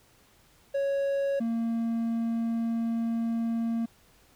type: tone pair in turn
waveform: triangle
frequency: 554.4 / 229.7 Hz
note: C#5 / A#3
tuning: 0 / -25 cents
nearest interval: octave + minor third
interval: 1525 cents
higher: first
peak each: -23 / -24 dBFS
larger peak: first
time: 0.74-1.4 / 1.4-3.86 s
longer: second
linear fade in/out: 10 ms
effects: pink hiss -61 dBFS RMS until 4.35 s